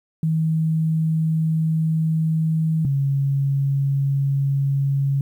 sine tone pair in turn, 159.7 / 138.56 Hz, D#3 / C#3, +45 / 0 cents, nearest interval major second, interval 245 cents, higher first, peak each -17 dBFS, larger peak neither, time 0.23-2.85 / 2.85-5.21 s, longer first, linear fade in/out 2 ms, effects 9-bit

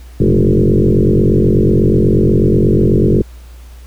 sine tone with frequency modulation, 115.4 Hz, A#2, 17 cents flat, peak -7 dBFS, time 0.2-3.22 s, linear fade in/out 5 ms, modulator 48.2 Hz, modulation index 6.6, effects added 60 Hz sine -32 dBFS peak until 3.86 s + pink hiss -46 dBFS RMS until 3.86 s

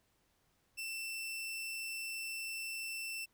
sawtooth tone, 2677 Hz, E7, 26 cents sharp, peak -36 dBFS, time 0.77-3.26 s, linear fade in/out 20 ms, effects pink hiss -75 dBFS RMS until 3.33 s

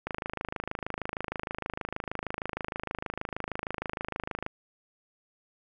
click train, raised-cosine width 0.5 ms, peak -17 dBFS, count 117, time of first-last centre 0.07-4.464 s, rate 26.4 Hz, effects none

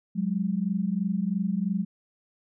sine tone pair together, 182.8 / 205.8 Hz, F#3 / G#3, -21 / -16 cents, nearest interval major second, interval 205 cents, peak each -27 dBFS, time 0.15-1.85 s, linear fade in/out 20 ms, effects none

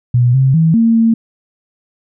sine tone with pitch steps, 122.3 / 133 / 162.1 / 228.3 / 227 Hz, B2 / C3 / E3 / A#3 / A#3, -16 / +29 / -29 / -36 / -46 cents, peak -7 dBFS, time 0.14-1.14 s, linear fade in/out 5 ms, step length 200 ms, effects none

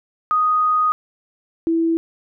sine tone pair in turn, 1244.5 / 329.6 Hz, D#6 / E4, 0 / 0 cents, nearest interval octave + major seventh, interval 2300 cents, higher first, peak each -14 / -15 dBFS, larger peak first, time 0.31-0.92 / 1.67-1.97 s, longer first, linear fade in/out 0 ms, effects none

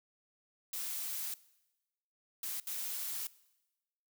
blue noise bursts at uneven times, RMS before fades -39 dBFS, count 3, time 0.73-1.34 / 2.43-2.6 / 2.67-3.27 s, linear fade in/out 2 ms, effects noise-tail reverb RT60 1.0 s tail -20 dB re dry

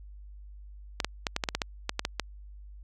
clicks, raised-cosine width 0.2 ms, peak -10 dBFS, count 12, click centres 1.002 / 1.046 / 1.268 / 1.364 / 1.438 / 1.488 / 1.55 / 1.618 / 1.894 / 1.994 / 2.051 / 2.197 s, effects added 50 Hz sine -44 dBFS peak until 2.83 s + AAC 64 kbps

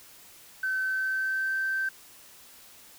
sine tone with pitch glide, 1532 to 1556.1 Hz, G6 to G6, -40 to -13 cents, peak -25 dBFS, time 0.63-1.89 s, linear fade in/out 5 ms, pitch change +27 cents, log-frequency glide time 0.82-1.56 s, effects tanh soft clip ceiling -21 dBFS + white hiss -52 dBFS RMS until 2.98 s

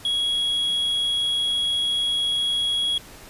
triangle tone, 3322 Hz, G#7, in tune, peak -19 dBFS, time 0.05-2.98 s, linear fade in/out 2 ms, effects pink hiss -44 dBFS RMS until 3.29 s + resampled to 32000 Hz

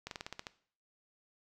slowing click train, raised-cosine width 0.2 ms, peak -23 dBFS, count 8, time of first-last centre 0.07-0.468 s, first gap 42 ms, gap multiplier 1.1, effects noise-tail reverb RT60 0.5 s tail -17 dB re dry

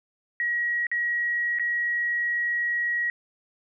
sine tone with dropouts, 1906 Hz, A#6, 38 cents sharp, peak -23 dBFS, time 0.4-3.1 s, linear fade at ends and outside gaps 1 ms, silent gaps 0.868-0.915 / 1.587-1.596 s, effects none

